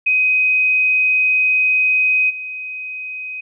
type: tone with level steps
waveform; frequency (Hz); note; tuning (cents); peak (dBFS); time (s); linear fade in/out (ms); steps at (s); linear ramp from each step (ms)
sine; 2515; D#7; +18; -12 / -25; 0.06-3.41; 10; 2.29; 20
effects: none